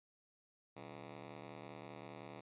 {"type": "ring-modulated tone", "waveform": "10% pulse", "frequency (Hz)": 155.56, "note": "D#3", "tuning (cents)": 0, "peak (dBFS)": -38, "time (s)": [0.76, 2.41], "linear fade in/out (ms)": 10, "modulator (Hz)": 35.1, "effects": ["resampled to 8000 Hz"]}